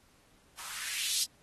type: noise with band-pass filter sweep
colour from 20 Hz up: violet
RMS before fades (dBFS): -35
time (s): 0.57-1.25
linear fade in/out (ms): 20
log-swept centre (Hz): 830 to 4800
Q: 2
effects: pink hiss -65 dBFS RMS until 1.42 s + AAC 32 kbps